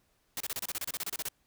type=noise bursts; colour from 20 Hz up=white; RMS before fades=-35 dBFS; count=15; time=0.37-1.286 s; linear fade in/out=2 ms; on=34 ms; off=29 ms; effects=pink hiss -72 dBFS RMS until 1.46 s